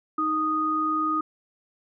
sine tone pair together, 311.3 / 1240 Hz, D#4 / D#6, +1 / -6 cents, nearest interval 2 octaves, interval 2393 cents, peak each -28 / -23 dBFS, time 0.18-1.21 s, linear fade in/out 5 ms, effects none

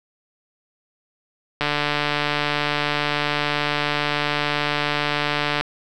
click train, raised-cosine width 0.3 ms, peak -5 dBFS, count 589, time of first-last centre 1.61-5.61 s, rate 147 Hz, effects none

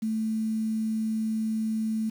sine tone with quantisation, 220 Hz, A3, in tune, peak -25 dBFS, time 0.02-2.1 s, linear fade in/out 10 ms, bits 8, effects none

